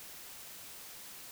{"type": "silence", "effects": ["white hiss -49 dBFS RMS until 1.31 s"]}